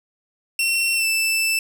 sawtooth tone with pitch glide, 2716 to 2648 Hz, F7 to E7, -49 to +7 cents, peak -15 dBFS, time 0.59-1.59 s, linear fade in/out 2 ms, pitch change -44 cents, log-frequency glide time 0.95-1.06 s, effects none

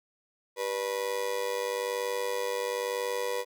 35% pulse tone with amplitude modulation, 488.6 Hz, B4, 19 cents flat, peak -24 dBFS, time 0.56-3.45 s, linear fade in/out 50 ms, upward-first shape sine, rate 101 Hz, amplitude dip 80%, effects none

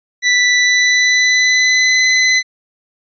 sawtooth tone with pitch glide, 1975.5 to 2021 Hz, B6 to B6, 0 to +39 cents, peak -6 dBFS, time 0.22-2.43 s, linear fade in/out 50 ms, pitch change +39 cents, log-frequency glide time 0.58-2.04 s, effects resampled to 16000 Hz

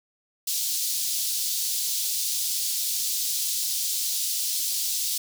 pink high-pass noise, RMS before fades -27 dBFS, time 0.47-5.18 s, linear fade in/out 5 ms, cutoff 4100 Hz, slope 24 dB/octave, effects none

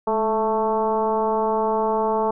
sine tone with frequency modulation, 659.3 Hz, E5, in tune, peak -18 dBFS, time 0.07-2.31 s, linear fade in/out 5 ms, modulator 223 Hz, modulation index 1.7, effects none

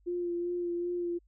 sine tone with vibrato, 349.2 Hz, F4, in tune, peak -30 dBFS, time 0.06-1.19 s, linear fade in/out 20 ms, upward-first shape sine, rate 2.6 Hz, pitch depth 20 cents each way, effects added 50 Hz sine -62 dBFS peak until 1.27 s

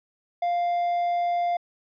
triangle tone, 698.5 Hz, F5, in tune, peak -20 dBFS, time 0.42-1.57 s, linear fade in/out 5 ms, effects resampled to 11025 Hz

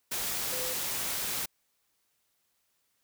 sine tone in noise, 508 Hz, B4, 49 cents sharp, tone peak -38 dBFS, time 0.52-0.74 s, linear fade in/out 10 ms, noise white, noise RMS -33 dBFS, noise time 0.11-1.46 s, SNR -8 dB, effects white hiss -75 dBFS RMS until 3.03 s

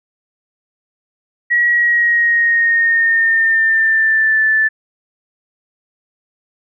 sine tone with pitch glide, 1914 to 1755.1 Hz, A#6 to A6, +45 to -5 cents, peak -10 dBFS, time 1.5-4.69 s, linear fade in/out 20 ms, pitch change -150 cents, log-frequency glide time 1.68-4.42 s, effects none

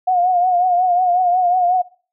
sine tone with vibrato, 721 Hz, F#5, 45 cents flat, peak -12 dBFS, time 0.07-1.82 s, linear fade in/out 10 ms, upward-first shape triangle, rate 5.5 Hz, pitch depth 68 cents each way, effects noise-tail reverb RT60 0.4 s tail -21 dB re dry

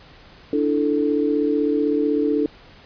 sine chord, D suspended second, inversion none, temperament equal, 293.7 / 329.6 / 440 Hz, D4 / E4 / A4, 0 / 0 / 0 cents, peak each -20 / -25 / -21 dBFS, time 0.53-2.46 s, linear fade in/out 2 ms, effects pink hiss -47 dBFS RMS until 2.85 s + resampled to 11025 Hz

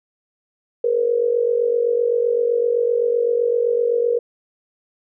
sine tone with amplitude modulation, 474.6 Hz, A#4, 31 cents sharp, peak -12 dBFS, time 0.84-4.19 s, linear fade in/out 5 ms, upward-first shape sine, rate 47.8 Hz, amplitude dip 75%, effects none

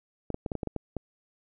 clicks, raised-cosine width 2 ms, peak -18 dBFS, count 9, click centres 0.303 / 0.344 / 0.462 / 0.518 / 0.553 / 0.632 / 0.673 / 0.763 / 0.967 s, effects none

